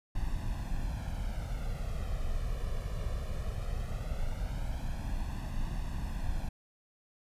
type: noise with flanger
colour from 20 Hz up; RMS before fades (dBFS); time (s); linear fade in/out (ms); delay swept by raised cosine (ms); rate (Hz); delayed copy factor
brown; -34; 0.15-6.49; 5; 1.1 to 1.72; 0.18; +0.7
effects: resampled to 32000 Hz